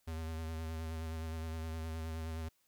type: tone with vibrato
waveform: square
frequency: 80.6 Hz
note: E2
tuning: 38 cents flat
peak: -39 dBFS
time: 0.07-2.49 s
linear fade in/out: 10 ms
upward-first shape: sine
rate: 9.6 Hz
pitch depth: 28 cents each way
effects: white hiss -75 dBFS RMS until 2.67 s